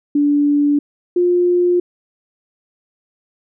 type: tone pair in turn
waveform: sine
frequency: 290 / 354.2 Hz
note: D4 / F4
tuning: -22 / +24 cents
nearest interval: minor third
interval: 346 cents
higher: second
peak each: -11 dBFS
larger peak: neither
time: 0.15-0.79 / 1.16-1.8 s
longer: neither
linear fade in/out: 5 ms
effects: none